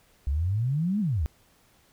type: exponential two-way sweep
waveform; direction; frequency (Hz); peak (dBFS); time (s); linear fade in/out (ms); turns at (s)
sine; up then down; 65 to 220 to 65; -23; 0.27-1.26; 0; 1
effects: pink hiss -62 dBFS RMS until 1.92 s